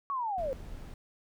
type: linear sweep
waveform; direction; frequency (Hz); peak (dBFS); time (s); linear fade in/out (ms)
sine; down; 1137 to 503; -30; 0.1-0.53; 0
type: noise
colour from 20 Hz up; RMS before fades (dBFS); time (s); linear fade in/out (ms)
brown; -43; 0.38-0.94; 2
effects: none